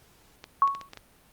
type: clicks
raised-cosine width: 0.2 ms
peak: -23 dBFS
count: 6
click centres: 0.441 / 0.676 / 0.75 / 0.813 / 0.934 / 0.973 s
type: tone with exponential decay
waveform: sine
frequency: 1108.7 Hz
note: C#6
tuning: in tune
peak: -14 dBFS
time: 0.62-0.89 s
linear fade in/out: 1 ms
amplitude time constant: 57 ms
effects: pink hiss -59 dBFS RMS until 1.32 s + Opus 48 kbps